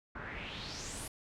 pink noise with low-pass filter sweep, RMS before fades -43 dBFS, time 0.15-1.08 s, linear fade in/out 5 ms, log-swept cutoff 1400 to 11000 Hz, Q 3.8, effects none

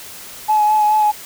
sine tone with vibrato, 850 Hz, G#5, 40 cents sharp, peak -10 dBFS, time 0.48-1.12 s, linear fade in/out 20 ms, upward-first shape sine, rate 4.7 Hz, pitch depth 21 cents each way, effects tanh soft clip ceiling -6 dBFS + white hiss -35 dBFS RMS until 1.25 s

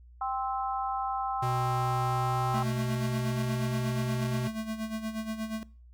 sine chord, C major, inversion second, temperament just, 784.9 / 1046.5 / 1308.1 Hz, G5 / C6 / E6, +2 / 0 / -14 cents, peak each -31 / -35 / -35 dBFS, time 0.21-2.63 s, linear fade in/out 5 ms
square tone with pitch glide, 123.9 to 125.63 Hz, B2 to B2, +6 to +30 cents, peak -30 dBFS, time 1.42-4.48 s, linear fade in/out 10 ms, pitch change +24 cents, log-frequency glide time 2.06-3.49 s
square tone with tremolo, 220 Hz, A3, in tune, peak -31 dBFS, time 2.54-5.63 s, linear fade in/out 0 ms, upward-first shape sine, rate 8.4 Hz, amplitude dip 70%
effects noise-tail reverb RT60 0.4 s tail -22 dB re dry + added 60 Hz sine -50 dBFS peak until 5.93 s

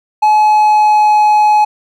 triangle tone with pitch glide, 852 to 845.6 Hz, G#5 to G#5, +44 to +31 cents, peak -4 dBFS, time 0.22-1.65 s, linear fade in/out 10 ms, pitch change -13 cents, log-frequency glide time 0.4-1.19 s, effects none

